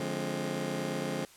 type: chord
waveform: 20% pulse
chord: D half-diminished seventh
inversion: none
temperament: just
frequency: 146.83 / 176.2 / 211.4 / 264.3 Hz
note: D3 / F3 / Ab3 / C4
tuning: 0 / +16 / +31 / +18 cents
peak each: -33 dBFS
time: 0-1.25 s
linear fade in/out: 2 ms
effects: white hiss -56 dBFS RMS until 1.36 s + low-pass 11000 Hz 12 dB/octave